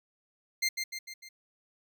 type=tone with echo; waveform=20% pulse; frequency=2096 Hz; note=C7; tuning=2 cents sharp; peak=-21 dBFS; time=0.62-0.69 s; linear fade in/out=10 ms; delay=150 ms; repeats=4; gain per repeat=-5 dB; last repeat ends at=1.29 s; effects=none